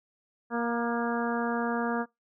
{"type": "harmonic tone with a mistuned harmonic", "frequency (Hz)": 235.1, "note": "A#3", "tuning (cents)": 15, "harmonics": [1, 2, 3, 4, 5, 6, 7], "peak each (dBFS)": [-30, -33, -35, -36, -37, -38, -38], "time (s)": [0.5, 2.06], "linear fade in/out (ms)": 50, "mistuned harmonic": 5, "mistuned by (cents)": 21, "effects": ["noise-tail reverb RT60 0.2 s tail -26 dB re dry"]}